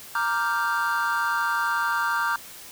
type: chord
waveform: triangle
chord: G minor seventh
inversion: first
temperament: equal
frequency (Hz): 932.3 / 1174.7 / 1396.9 / 1568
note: Bb5 / D6 / F6 / G6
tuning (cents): 0 / 0 / 0 / 0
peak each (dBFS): -26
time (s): 0.15-2.36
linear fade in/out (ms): 2
effects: white hiss -43 dBFS RMS until 2.71 s